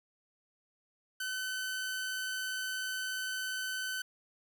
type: tone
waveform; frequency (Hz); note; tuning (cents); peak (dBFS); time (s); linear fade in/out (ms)
sawtooth; 1519; F#6; +45; -31; 1.2-4.02; 5
effects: none